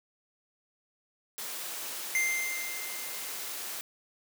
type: noise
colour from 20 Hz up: white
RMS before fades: -38 dBFS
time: 1.38-3.81 s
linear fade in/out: 0 ms
type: tone with exponential decay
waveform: square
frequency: 2093 Hz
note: C7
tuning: in tune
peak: -25 dBFS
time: 2.15-3.76 s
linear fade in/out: 1 ms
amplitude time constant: 350 ms
effects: high-pass 300 Hz 12 dB/octave